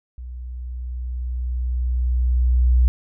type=tone with level ramp; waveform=sine; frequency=61.74 Hz; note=B1; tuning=in tune; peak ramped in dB=-31 to -11 dBFS; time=0.18-2.88 s; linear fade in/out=0 ms; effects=none